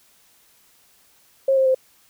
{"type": "tone with pitch steps", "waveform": "sine", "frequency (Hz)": [538, 529.4, 520.9], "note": ["C5", "C5", "C5"], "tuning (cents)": [48, 20, -8], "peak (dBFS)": -14, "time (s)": [1.48, 1.747], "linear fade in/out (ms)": 5, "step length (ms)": 89, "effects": ["white hiss -57 dBFS RMS until 2.09 s"]}